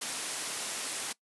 white low-pass noise, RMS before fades -37 dBFS, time 0.01-1.13 s, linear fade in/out 10 ms, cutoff 11000 Hz, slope 96 dB/octave, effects noise-tail reverb RT60 0.1 s tail -21 dB re dry + high-pass 200 Hz 12 dB/octave

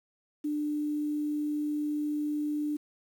sine tone with quantisation, 297.7 Hz, D4, 24 cents sharp, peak -28 dBFS, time 0.44-2.77 s, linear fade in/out 10 ms, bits 9, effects none

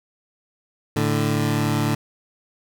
20% pulse tone pair together, 110 / 146.83 Hz, A2 / D3, 0 / 0 cents, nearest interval perfect fourth, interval 500 cents, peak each -17 dBFS, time 0.96-1.95 s, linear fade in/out 5 ms, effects none

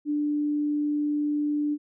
sine tone, 295.4 Hz, D4, 10 cents sharp, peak -23 dBFS, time 0.05-1.78 s, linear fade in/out 50 ms, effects none

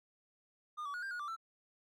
triangle tone with pitch steps, 1215 / 1141 / 1451 / 1587 / 1447 / 1174 / 1334 Hz, D#6 / C#6 / F#6 / G6 / F#6 / D6 / E6, -42 / +50 / -34 / +21 / -39 / -1 / +20 cents, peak -37 dBFS, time 0.77-1.365 s, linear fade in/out 20 ms, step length 85 ms, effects none

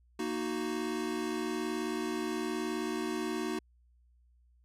square chord, D# minor, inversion second, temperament equal, 233.1 / 311.1 / 370 Hz, A#3 / D#4 / F#4, 0 / 0 / 0 cents, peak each -39 / -37 / -37 dBFS, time 0.19-3.59 s, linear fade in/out 5 ms, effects added 60 Hz sine -62 dBFS peak until 4.64 s + low-pass 11000 Hz 12 dB/octave

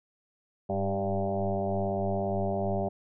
sine tone with frequency modulation, 392 Hz, G4, in tune, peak -26 dBFS, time 0.69-2.89 s, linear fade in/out 10 ms, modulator 97.6 Hz, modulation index 3.6, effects none

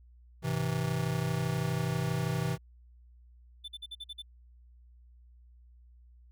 square chord, Ab augmented, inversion none, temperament just, 103.83 / 129.78 / 162.23 Hz, Ab2 / C3 / E3, 0 / -14 / -27 cents, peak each -39 / -33 / -33 dBFS, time 0.42-2.58 s, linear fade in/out 50 ms
triangle tone bursts, 3527 Hz, A7, 3 cents sharp, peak -37 dBFS, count 7, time 3.64-4.222 s, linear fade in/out 10 ms, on 42 ms, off 48 ms
effects added 60 Hz sine -54 dBFS peak until 6.31 s

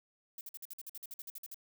violet noise bursts, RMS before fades -45 dBFS, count 15, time 0.38-1.544 s, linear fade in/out 2 ms, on 30 ms, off 51 ms, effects none

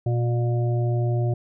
harmonic tone with a mistuned harmonic, 120 Hz, B2, 49 cents flat, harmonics 1 / 3 / 5 / 6, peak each -20 / -30 / -34 / -36 dBFS, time 0.06-1.34 s, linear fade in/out 5 ms, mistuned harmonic 6, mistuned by -18 cents, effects none

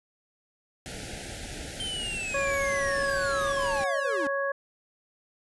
pink band-stop noise, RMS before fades -38 dBFS, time 0.86-3.84 s, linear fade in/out 0 ms, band 850 to 1400 Hz, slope 96 dB/octave
square linear sweep, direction down, 3136 to 268.4 Hz, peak -32 dBFS, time 1.8-4.27 s, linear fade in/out 0 ms
harmonic tone, 554.4 Hz, C#5, in tune, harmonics 1 / 2 / 3, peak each -28 / -33 / -31 dBFS, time 2.34-4.52 s, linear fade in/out 5 ms
effects resampled to 24000 Hz

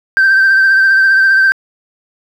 sine tone with vibrato, 1563 Hz, G6, 6 cents flat, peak -4 dBFS, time 0.17-1.52 s, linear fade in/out 0 ms, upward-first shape triangle, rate 15 Hz, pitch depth 35 cents each way, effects tanh soft clip ceiling -4 dBFS + 7-bit

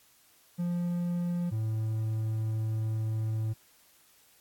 triangle tone pair in turn, 174.61 / 110 Hz, F3 / A2, 0 / 0 cents, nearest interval minor sixth, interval 800 cents, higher first, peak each -26 dBFS, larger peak neither, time 0.58-1.51 / 1.51-3.54 s, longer second, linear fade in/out 20 ms, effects white hiss -62 dBFS RMS until 4.4 s + AAC 64 kbps

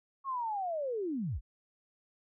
sine linear sweep, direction down, 1109 to 32 Hz, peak -32 dBFS, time 0.24-1.41 s, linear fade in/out 50 ms, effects none

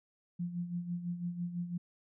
sine tone with tremolo, 174.61 Hz, F3, in tune, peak -32 dBFS, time 0.39-1.78 s, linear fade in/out 10 ms, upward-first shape sine, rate 6 Hz, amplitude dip 65%, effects none

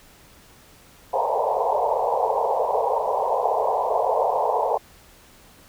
white band-pass noise, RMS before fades -22 dBFS, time 1.13-4.78 s, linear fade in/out 10 ms, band 430 to 990 Hz, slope 96 dB/octave, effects pink hiss -51 dBFS RMS until 5.68 s

